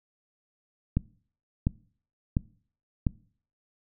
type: click train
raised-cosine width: 5 ms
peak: -11 dBFS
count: 4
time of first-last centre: 0.97-3.068 s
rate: 1.43 Hz
effects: noise-tail reverb RT60 0.5 s tail -22 dB re dry